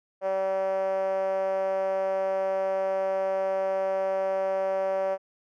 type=tone with band-pass filter; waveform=5% pulse; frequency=191.7 Hz; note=G3; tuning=38 cents flat; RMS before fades=-27 dBFS; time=0.21-5.18 s; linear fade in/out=50 ms; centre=600 Hz; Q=6.4; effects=none